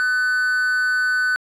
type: tone with amplitude modulation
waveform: triangle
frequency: 1500 Hz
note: F#6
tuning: 23 cents sharp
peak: -13 dBFS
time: 0-1.36 s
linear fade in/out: 0 ms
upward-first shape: sine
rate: 250 Hz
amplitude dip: 45%
effects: resampled to 32000 Hz